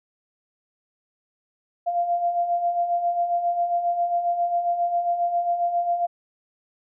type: beating tone pair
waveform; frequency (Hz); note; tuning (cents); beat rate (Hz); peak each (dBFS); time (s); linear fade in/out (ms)
sine; 689 / 696.4; F5 / F5; -24 / -5; 7.4; -29 / -21; 1.86-6.07; 20
effects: none